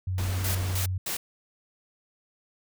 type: tone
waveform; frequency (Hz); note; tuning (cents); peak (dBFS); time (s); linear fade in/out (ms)
sine; 92.8; F#2; +6; -26; 0.07-0.98; 5
type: noise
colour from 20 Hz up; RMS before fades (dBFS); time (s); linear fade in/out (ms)
pink; -36; 0.18-0.75; 2
type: noise bursts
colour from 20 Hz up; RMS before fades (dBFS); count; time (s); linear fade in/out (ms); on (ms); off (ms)
white; -31; 3; 0.44-1.17; 5; 110; 200
effects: none